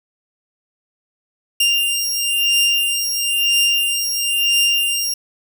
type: beating tone pair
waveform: sawtooth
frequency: 2794 / 2795 Hz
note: F7 / F7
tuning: 0 / +1 cents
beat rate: 1 Hz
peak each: -15 dBFS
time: 1.6-5.14 s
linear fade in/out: 5 ms
effects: none